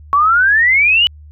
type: exponential sweep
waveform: sine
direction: up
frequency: 1108.7 to 3000 Hz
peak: -8 dBFS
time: 0.13-1.07 s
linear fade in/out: 0 ms
effects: added 75 Hz sine -35 dBFS peak until 1.31 s